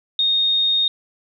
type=tone; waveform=sine; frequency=3700 Hz; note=A#7; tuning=14 cents flat; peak=-15 dBFS; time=0.19-0.88 s; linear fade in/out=2 ms; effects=none